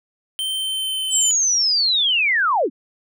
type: tone with pitch glide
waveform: square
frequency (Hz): 3111 to 3058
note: G7 to G7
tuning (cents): -14 to -44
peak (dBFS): -22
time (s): 0.39-1.31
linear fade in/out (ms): 0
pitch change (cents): -30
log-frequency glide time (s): 0.56-1.15
type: linear sweep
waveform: sine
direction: down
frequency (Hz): 7902 to 206.5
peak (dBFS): -15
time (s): 1.1-2.7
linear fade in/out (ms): 50
effects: none